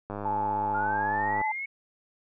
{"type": "click train", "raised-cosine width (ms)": 1, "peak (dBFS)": -21, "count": 135, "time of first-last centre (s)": [0.1, 1.414], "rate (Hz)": 102}
{"type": "tone with vibrato", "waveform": "sine", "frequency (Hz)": 864, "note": "A5", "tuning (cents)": -32, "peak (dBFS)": -26, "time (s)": [0.25, 1.52], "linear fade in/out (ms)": 5, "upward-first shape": "triangle", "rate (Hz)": 16, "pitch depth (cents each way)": 29}
{"type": "linear sweep", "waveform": "sine", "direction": "up", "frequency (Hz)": [1388, 2215], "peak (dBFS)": -31, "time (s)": [0.74, 1.66], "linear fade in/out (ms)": 10}
{"effects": []}